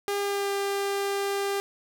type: tone with pitch glide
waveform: sawtooth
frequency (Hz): 403.4 to 398.3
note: G4 to G4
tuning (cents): +50 to +28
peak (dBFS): -22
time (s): 0.08-1.6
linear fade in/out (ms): 0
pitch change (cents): -22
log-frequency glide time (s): 0.19-0.51
effects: none